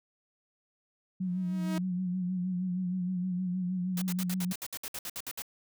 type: tone with vibrato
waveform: sine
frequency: 182.1 Hz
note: F#3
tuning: 27 cents flat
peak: -29 dBFS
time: 1.2-4.53 s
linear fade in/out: 10 ms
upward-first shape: sine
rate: 6.4 Hz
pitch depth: 47 cents each way
type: tone with exponential growth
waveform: sawtooth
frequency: 317.3 Hz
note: D#4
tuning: 34 cents sharp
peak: -28 dBFS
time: 1.22-1.78 s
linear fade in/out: 1 ms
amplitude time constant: 120 ms
type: noise bursts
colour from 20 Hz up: white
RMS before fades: -38 dBFS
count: 14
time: 3.97-5.421 s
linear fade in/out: 2 ms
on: 47 ms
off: 61 ms
effects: none